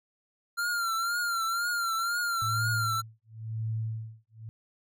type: tone with vibrato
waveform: square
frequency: 1383 Hz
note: F6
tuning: 17 cents flat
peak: -28 dBFS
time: 0.57-3.02 s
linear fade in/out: 20 ms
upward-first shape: triangle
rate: 2 Hz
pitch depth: 75 cents each way
type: tone with tremolo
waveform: sine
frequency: 111.1 Hz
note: A2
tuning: 17 cents sharp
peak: -28 dBFS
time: 2.42-4.49 s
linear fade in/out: 0 ms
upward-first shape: sine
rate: 0.95 Hz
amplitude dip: 100%
effects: none